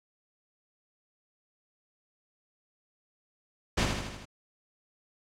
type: noise with echo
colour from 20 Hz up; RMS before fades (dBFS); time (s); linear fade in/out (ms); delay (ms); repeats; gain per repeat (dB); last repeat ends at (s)
pink; -26; 3.77-3.86; 10; 79; 5; -4; 4.255
effects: low-pass 6000 Hz 12 dB/octave